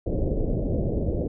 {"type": "low-pass noise", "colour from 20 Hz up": "pink", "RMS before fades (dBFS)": -25, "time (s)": [0.06, 1.28], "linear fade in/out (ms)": 5, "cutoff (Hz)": 590, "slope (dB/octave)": 48, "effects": []}